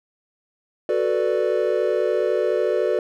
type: chord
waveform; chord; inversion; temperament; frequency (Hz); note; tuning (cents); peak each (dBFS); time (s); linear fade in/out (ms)
triangle; B minor seventh; second; equal; 370 / 440 / 493.9 / 587.3; F#4 / A4 / B4 / D5; 0 / 0 / 0 / 0; -22; 0.89-2.99; 2
effects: none